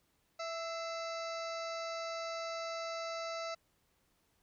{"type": "harmonic tone with a mistuned harmonic", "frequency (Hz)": 660, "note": "E5", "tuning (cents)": 2, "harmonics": [1, 2, 3, 4, 6, 7, 8, 9, 10], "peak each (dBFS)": [-40, -43, -49, -52, -51, -51, -53, -58, -58], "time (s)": [0.39, 3.55], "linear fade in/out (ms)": 10, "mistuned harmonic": 3, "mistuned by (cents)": 61, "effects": ["pink hiss -75 dBFS RMS until 4.42 s"]}